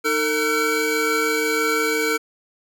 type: tone cluster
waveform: square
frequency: 310.1 / 451.4 / 1356 / 1504 / 2283 Hz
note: D#4 / A4 / E6 / F#6 / D7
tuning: -6 / +44 / +49 / +28 / -50 cents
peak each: -28 / -23 / -28 / -28 / -26 dBFS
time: 0.04-2.18 s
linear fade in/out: 20 ms
effects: none